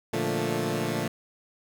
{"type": "chord", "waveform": "15% pulse", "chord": "Bb major seventh", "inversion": "none", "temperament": "equal", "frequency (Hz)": [116.54, 146.83, 174.61, 220], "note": ["Bb2", "D3", "F3", "A3"], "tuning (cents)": [0, 0, 0, 0], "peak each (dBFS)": -26, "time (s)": [0.13, 1.08], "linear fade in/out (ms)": 5, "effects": []}